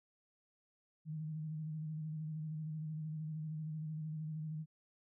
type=tone with vibrato; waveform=sine; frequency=155.56 Hz; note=D#3; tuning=in tune; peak=-39 dBFS; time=1.05-4.66 s; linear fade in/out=50 ms; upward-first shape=square; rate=13 Hz; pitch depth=30 cents each way; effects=none